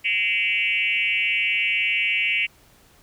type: tone with frequency modulation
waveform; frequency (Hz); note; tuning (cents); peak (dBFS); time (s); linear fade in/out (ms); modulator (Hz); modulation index
sine; 2489; D#7; 0; -19; 0.04-2.47; 20; 208; 1.9
effects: pink hiss -55 dBFS RMS until 3.02 s